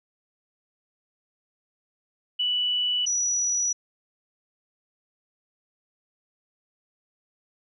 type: tone pair in turn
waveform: sine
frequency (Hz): 2960 / 5869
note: F#7 / F#8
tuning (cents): 0 / -15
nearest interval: octave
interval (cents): 1185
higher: second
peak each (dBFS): -22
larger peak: neither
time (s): 2.39-3.06 / 3.06-3.73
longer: neither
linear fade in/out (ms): 10
effects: none